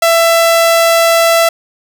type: tone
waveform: sawtooth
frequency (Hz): 667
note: E5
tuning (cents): +20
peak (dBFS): -3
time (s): 0.02-1.49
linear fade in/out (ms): 5
effects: none